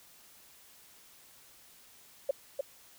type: tone with echo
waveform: sine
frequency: 553 Hz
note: C#5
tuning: 4 cents flat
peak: -24 dBFS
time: 2.29-2.31 s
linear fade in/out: 5 ms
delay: 300 ms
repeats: 1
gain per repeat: -4 dB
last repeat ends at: 2.61 s
effects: white hiss -58 dBFS RMS until 2.98 s